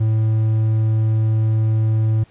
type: tone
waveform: triangle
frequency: 110 Hz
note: A2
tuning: in tune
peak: -12 dBFS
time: 0-2.24 s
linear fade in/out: 10 ms
effects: pink hiss -53 dBFS RMS until 2.3 s + resampled to 8000 Hz